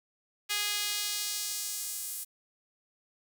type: tone with high-pass filter sweep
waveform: sawtooth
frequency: 413.2 Hz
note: G#4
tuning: 9 cents flat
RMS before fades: -34 dBFS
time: 0.49-2.25 s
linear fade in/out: 20 ms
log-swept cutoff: 2500 to 10000 Hz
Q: 1
effects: none